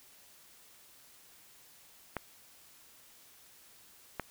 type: clicks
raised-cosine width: 0.5 ms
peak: -19 dBFS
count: 2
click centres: 2.167 / 4.197 s
effects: white hiss -59 dBFS RMS until 4.3 s